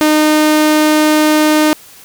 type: tone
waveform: sawtooth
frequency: 306.2 Hz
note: D#4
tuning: 28 cents flat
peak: -4 dBFS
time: 0.01-1.73 s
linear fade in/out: 0 ms
effects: white hiss -39 dBFS RMS until 2.04 s